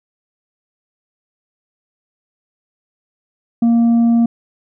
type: tone with tanh clipping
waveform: triangle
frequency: 233.1 Hz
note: A#3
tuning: in tune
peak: -10 dBFS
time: 3.62-4.26 s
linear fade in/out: 5 ms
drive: 8 dB
effects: none